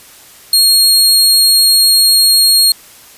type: tone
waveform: sawtooth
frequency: 4273 Hz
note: C8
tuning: 36 cents sharp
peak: -3 dBFS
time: 0.53-2.72 s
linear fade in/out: 2 ms
effects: white hiss -39 dBFS RMS until 3.17 s + resampled to 32000 Hz